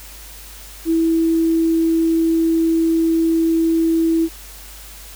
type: tone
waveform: sine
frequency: 327.7 Hz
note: E4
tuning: 10 cents flat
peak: -13 dBFS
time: 0.85-4.29 s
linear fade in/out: 50 ms
effects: added 50 Hz sine -39 dBFS peak until 5.15 s + white hiss -39 dBFS RMS until 5.15 s